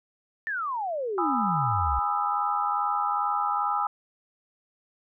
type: exponential sweep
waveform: sine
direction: down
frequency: 1822 to 60.4 Hz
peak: -27 dBFS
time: 0.47-1.99 s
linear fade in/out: 0 ms
type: chord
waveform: sine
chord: E major seventh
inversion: first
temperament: just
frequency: 824.1 / 988.9 / 1236.1 / 1318.5 Hz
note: G#5 / B5 / D#6 / E6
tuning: -14 / +2 / -12 / 0 cents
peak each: -28 / -32 / -29 / -29 dBFS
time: 1.18-3.87 s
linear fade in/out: 2 ms
effects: none